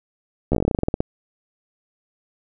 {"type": "slowing click train", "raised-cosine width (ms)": 2, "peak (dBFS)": -6, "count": 16, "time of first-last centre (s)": [0.52, 1.005], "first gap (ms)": 13, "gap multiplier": 1.12, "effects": []}